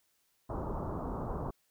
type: low-pass noise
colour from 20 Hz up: pink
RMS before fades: -37 dBFS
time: 0.49-1.51 s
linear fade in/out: 10 ms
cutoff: 1200 Hz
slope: 48 dB/octave
effects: white hiss -74 dBFS RMS until 1.7 s